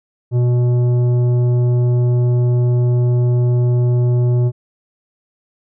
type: tone with tanh clipping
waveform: triangle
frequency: 122.4 Hz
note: B2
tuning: 15 cents flat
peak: -13 dBFS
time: 0.31-4.52 s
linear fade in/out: 50 ms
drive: 14 dB
effects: none